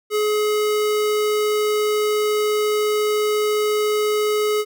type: tone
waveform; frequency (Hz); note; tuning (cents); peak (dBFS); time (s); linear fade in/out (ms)
square; 422.9; G#4; +31; -18; 0.1-4.65; 50
effects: none